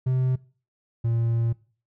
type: tone pair in turn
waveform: triangle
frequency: 128.9 / 115.8 Hz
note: C3 / A#2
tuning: -26 / -11 cents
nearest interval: major second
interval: 185 cents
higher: first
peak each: -18 / -19 dBFS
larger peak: first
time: 0.06-0.36 / 1.04-1.53 s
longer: second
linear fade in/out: 10 ms
effects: noise-tail reverb RT60 0.4 s tail -21 dB re dry